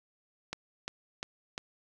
click train, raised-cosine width 0.2 ms, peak -18 dBFS, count 4, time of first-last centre 0.53-1.579 s, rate 2.86 Hz, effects none

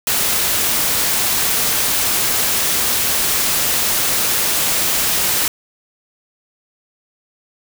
white noise, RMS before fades -17 dBFS, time 0.07-5.48 s, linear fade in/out 2 ms, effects none

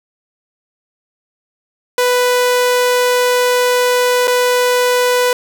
sawtooth tone with dropouts, 495 Hz, B4, 4 cents sharp, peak -7 dBFS, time 1.98-5.33 s, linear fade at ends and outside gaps 2 ms, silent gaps 4.273-4.278 s, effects 8-bit

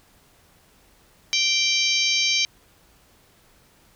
harmonic tone, 782 Hz, G5, 4 cents flat, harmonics 3 / 4 / 5 / 6 / 7 / 8, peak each -24 / -25 / -26 / -27 / -27 / -28 dBFS, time 1.33-2.45 s, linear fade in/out 0 ms, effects pink hiss -57 dBFS RMS until 3.95 s

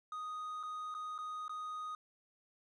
triangle tone with dropouts, 1244.5 Hz, D#6, in tune, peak -38 dBFS, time 0.12-1.95 s, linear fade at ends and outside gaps 2 ms, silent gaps 0.63-0.634 / 0.942-0.948 / 1.18-1.187 / 1.481-1.494 s, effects resampled to 22050 Hz + 12-bit

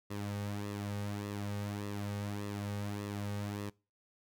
sawtooth tone with flanger, 102.2 Hz, G#2, 27 cents flat, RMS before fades -39 dBFS, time 0.1-3.7 s, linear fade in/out 10 ms, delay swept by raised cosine 1.3 to 3 ms, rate 1.7 Hz, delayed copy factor -0.6, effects noise-tail reverb RT60 0.3 s tail -23 dB re dry

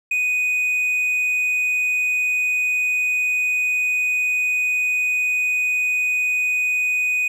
triangle tone, 2489 Hz, D#7, in tune, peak -16 dBFS, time 0.11-7.28 s, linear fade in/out 5 ms, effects none

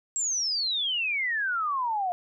sine exponential sweep, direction down, 7680 to 698.5 Hz, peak -25 dBFS, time 0.16-2.12 s, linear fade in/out 0 ms, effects none

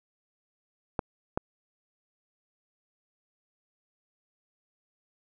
clicks, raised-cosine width 1 ms, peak -13 dBFS, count 2, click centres 0.992 / 1.375 s, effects none

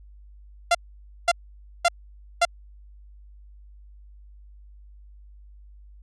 sawtooth tone bursts, 690 Hz, F5, 21 cents flat, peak -12 dBFS, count 4, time 0.71-2.452 s, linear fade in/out 5 ms, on 38 ms, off 530 ms, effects added 50 Hz sine -45 dBFS peak until 6.02 s + resampled to 22050 Hz

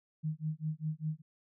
sine tone with tremolo, 155.56 Hz, D#3, in tune, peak -30 dBFS, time 0.23-1.22 s, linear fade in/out 20 ms, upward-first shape sine, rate 5 Hz, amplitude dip 100%, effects none

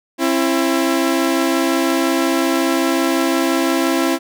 sawtooth tone pair together, 268.5 / 334.1 Hz, C4 / E4, +45 / +23 cents, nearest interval major third, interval 378 cents, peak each -14 / -13 dBFS, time 0.18-4.19 s, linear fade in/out 50 ms, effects none

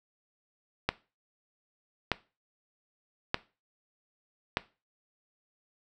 click train, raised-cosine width 0.3 ms, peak -9 dBFS, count 4, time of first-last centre 0.89-4.571 s, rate 0.815 Hz, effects noise-tail reverb RT60 0.3 s tail -18 dB re dry

